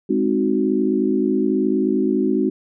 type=chord; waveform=sine; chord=Ab dominant seventh; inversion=none; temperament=equal; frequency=207.7 / 261.6 / 311.1 / 370 Hz; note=Ab3 / C4 / Eb4 / Gb4; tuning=0 / 0 / 0 / 0 cents; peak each=-22 / -21 / -22 / -21 dBFS; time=0.09-2.5 s; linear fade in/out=10 ms; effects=none